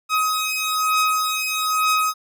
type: beating tone pair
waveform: sawtooth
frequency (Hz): 1264 / 1265.1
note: D#6 / D#6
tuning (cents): +27 / +28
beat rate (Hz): 1.1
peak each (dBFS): -18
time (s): 0.09-2.14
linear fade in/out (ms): 50
effects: none